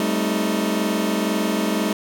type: chord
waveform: sawtooth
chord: A half-diminished seventh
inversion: third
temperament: just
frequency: 198 / 220 / 264 / 316.8 Hz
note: G3 / A3 / C4 / Eb4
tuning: +18 / 0 / +16 / +31 cents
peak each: -20 / -20 / -25 / -21 dBFS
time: 0-1.93 s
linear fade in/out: 2 ms
effects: none